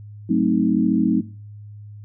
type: chord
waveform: sine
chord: F# diminished seventh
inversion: none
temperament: equal with one note detuned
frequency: 185 / 220 / 261.6 / 313.8 Hz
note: F#3 / A3 / C4 / Eb4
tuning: 0 / 0 / 0 / +15 cents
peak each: -21 dBFS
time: 0.29-1.21 s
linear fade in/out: 10 ms
effects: noise-tail reverb RT60 0.4 s tail -19 dB re dry + added 104 Hz sine -36 dBFS peak until 2.04 s